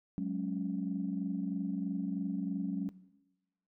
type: chord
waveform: sine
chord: F# suspended second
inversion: none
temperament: just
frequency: 185 / 208.1 / 277.5 Hz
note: F#3 / G#3 / C#4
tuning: 0 / +4 / +2 cents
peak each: -35 / -37 / -37 dBFS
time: 0.18-2.89 s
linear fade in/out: 0 ms
effects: noise-tail reverb RT60 1.0 s tail -18 dB re dry + tanh soft clip ceiling -23 dBFS